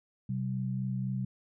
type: tone pair together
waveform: sine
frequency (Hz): 128.2 / 192.23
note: C3 / G3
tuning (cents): -35 / -34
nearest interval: perfect fifth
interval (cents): 701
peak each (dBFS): -32 / -34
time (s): 0.29-1.25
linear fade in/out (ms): 5
effects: none